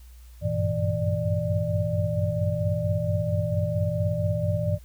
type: tone cluster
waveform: sine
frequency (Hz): 95.2 / 99.6 / 116 / 161.9 / 593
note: F#2 / G2 / A#2 / E3 / D5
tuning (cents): +50 / +28 / -8 / -31 / +17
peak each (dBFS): -29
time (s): 0.41-4.79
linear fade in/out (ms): 50
effects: added 60 Hz sine -44 dBFS peak until 4.84 s + white hiss -59 dBFS RMS until 4.84 s